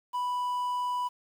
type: tone with quantisation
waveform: triangle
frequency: 987.8 Hz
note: B5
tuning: in tune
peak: -26 dBFS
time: 0.13-1.09 s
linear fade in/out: 20 ms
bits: 9
effects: none